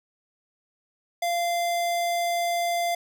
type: tone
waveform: square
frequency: 691 Hz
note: F5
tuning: 19 cents flat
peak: -24 dBFS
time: 1.22-2.95 s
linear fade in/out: 5 ms
effects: none